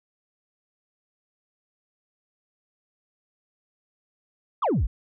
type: exponential sweep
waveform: sine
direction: down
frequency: 1318.5 to 38.89 Hz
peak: -18 dBFS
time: 4.62-4.87 s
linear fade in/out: 10 ms
effects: tanh soft clip ceiling -18 dBFS